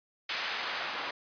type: noise with band-pass filter sweep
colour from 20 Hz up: white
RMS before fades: -35 dBFS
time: 0.29-1.11 s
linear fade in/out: 5 ms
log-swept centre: 2000 to 1000 Hz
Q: 0.77
effects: resampled to 11025 Hz